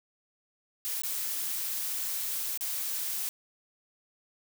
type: noise with dropouts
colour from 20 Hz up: blue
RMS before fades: -33 dBFS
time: 0.85-3.29 s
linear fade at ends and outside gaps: 0 ms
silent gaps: 1.019-1.035 / 2.575-2.609 s
effects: none